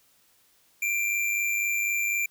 square tone with amplitude modulation, 2368 Hz, D7, 14 cents sharp, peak -23 dBFS, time 0.82-2.26 s, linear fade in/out 5 ms, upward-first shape sine, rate 104 Hz, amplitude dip 45%, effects white hiss -63 dBFS RMS until 2.3 s

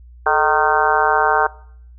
harmonic tone with a mistuned harmonic, 153.9 Hz, D#3, 19 cents flat, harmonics 3 / 4 / 5 / 6 / 7 / 8 / 9 / 10, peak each -22 / -24 / -18 / -20 / -22 / -23 / -22 / -20 dBFS, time 0.26-1.47 s, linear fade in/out 5 ms, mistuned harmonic 3, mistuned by -87 cents, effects noise-tail reverb RT60 0.6 s tail -21 dB re dry + added 60 Hz sine -39 dBFS peak until 1.98 s

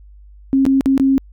sine tone with dropouts, 269.4 Hz, C#4, 49 cents flat, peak -10 dBFS, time 0.53-1.18 s, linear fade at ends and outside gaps 0 ms, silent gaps 0.653-0.664 / 0.809-0.859 / 0.978-0.998 s, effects added 50 Hz sine -39 dBFS peak until 1.32 s

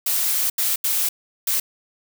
blue noise bursts at uneven times, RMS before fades -21 dBFS, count 4, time 0.06-0.5 / 0.58-0.76 / 0.84-1.09 / 1.47-1.6 s, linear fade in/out 5 ms, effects none

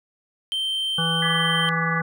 triangle tone, 3124 Hz, G7, 7 cents flat, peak -21 dBFS, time 0.52-1.69 s, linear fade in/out 0 ms
harmonic tone, 164.81 Hz, E3, in tune, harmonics 1 / 3 / 5 / 7 / 9, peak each -25 / -33 / -33 / -31 / -29 dBFS, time 0.98-2.02 s, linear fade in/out 5 ms
sine chord, G# diminished, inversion second, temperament equal with one note detuned, 1174.7 / 1700 / 1975.5 Hz, D6 / G#6 / B6, 0 / +40 / 0 cents, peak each -28 dBFS, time 1.22-2.01 s, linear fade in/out 5 ms
effects none

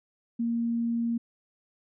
sine tone, 233.1 Hz, A#3, in tune, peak -25 dBFS, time 0.39-1.18 s, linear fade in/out 10 ms, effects none

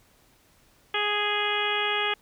harmonic tone, 415.3 Hz, G#4, in tune, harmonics 1 / 2 / 3 / 4 / 5 / 6 / 7 / 8, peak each -32 / -32 / -32 / -32 / -32 / -32 / -32 / -32 dBFS, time 0.94-2.14 s, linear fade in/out 5 ms, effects pink hiss -61 dBFS RMS until 2.21 s

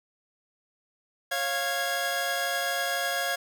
sawtooth tone cluster, 548 / 698 / 1652 Hz, C#5 / F5 / G#6, -20 / -1 / -10 cents, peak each -30 / -27 / -26 dBFS, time 1.31-3.36 s, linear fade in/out 10 ms, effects 9-bit

